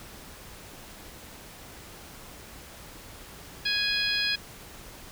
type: harmonic tone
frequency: 830.6 Hz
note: G#5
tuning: in tune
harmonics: 2 / 3 / 4 / 5 / 6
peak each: -31 / -31 / -31 / -31 / -31 dBFS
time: 3.65-4.36 s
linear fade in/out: 10 ms
effects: pink hiss -46 dBFS RMS until 5.11 s